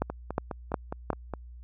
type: two click trains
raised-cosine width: 1 ms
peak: -19 / -12 dBFS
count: 7 / 4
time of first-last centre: 0.1-1.337 / 0.02-1.103 s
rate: 4.85 / 2.77 Hz
effects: added 60 Hz sine -43 dBFS peak until 1.63 s